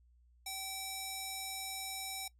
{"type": "tone with band-pass filter", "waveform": "square", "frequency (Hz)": 770, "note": "G5", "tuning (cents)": -31, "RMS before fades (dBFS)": -42, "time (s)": [0.46, 2.28], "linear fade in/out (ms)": 5, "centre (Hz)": 9000, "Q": 0.68, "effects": ["noise-tail reverb RT60 0.1 s tail -20 dB re dry", "added 60 Hz sine -63 dBFS peak until 2.39 s"]}